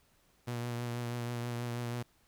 sawtooth tone with vibrato, 120 Hz, B2, 49 cents flat, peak -31 dBFS, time 0.47-2.03 s, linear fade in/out 10 ms, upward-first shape triangle, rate 6.2 Hz, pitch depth 28 cents each way, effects pink hiss -69 dBFS RMS until 2.27 s

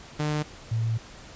sawtooth / sine tone pair in turn, 150.6 / 113.14 Hz, D3 / A2, +44 / +49 cents, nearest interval perfect fourth, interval 495 cents, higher first, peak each -21 / -23 dBFS, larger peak first, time 0.19-0.43 / 0.71-0.98 s, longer second, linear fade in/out 10 ms, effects pink hiss -46 dBFS RMS until 1.35 s + resampled to 16000 Hz

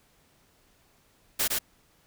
white noise with echo, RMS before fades -26 dBFS, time 1.39-1.48 s, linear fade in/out 10 ms, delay 110 ms, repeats 1, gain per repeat -2 dB, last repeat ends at 1.59 s, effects pink hiss -64 dBFS RMS until 2.06 s

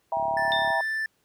sine chord, E diminished, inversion none, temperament just, 659.3 / 791.1 / 949.3 Hz, E5 / G5 / Bb5, 0 / +16 / +31 cents, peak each -28 dBFS, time 0.12-0.81 s, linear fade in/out 2 ms
click train, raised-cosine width 3 ms, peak -30 dBFS, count 20, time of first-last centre 0.17-0.704 s, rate 35.6 Hz
triangle tone, 1765 Hz, A6, 5 cents sharp, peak -24 dBFS, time 0.37-1.06 s, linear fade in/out 2 ms
sine tone with exponential decay, 3614 Hz, A7, 46 cents sharp, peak -24 dBFS, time 0.52-0.98 s, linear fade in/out 0 ms, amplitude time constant 100 ms
effects pink hiss -69 dBFS RMS until 1.24 s + high-pass 80 Hz 12 dB/octave

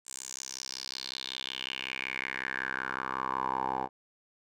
10% pulse tone with band-pass filter sweep, 65.41 Hz, C2, in tune, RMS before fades -36 dBFS, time 0.05-3.89 s, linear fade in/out 50 ms, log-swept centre 8000 to 760 Hz, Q 4.8, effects none

